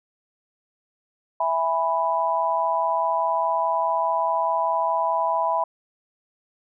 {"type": "chord", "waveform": "sine", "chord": "E major", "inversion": "none", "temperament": "just", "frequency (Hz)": [659.3, 824.1, 988.9], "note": ["E5", "G#5", "B5"], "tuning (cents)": [0, -14, 2], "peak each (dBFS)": [-25, -27, -22], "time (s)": [1.4, 5.64], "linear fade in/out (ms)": 5, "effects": []}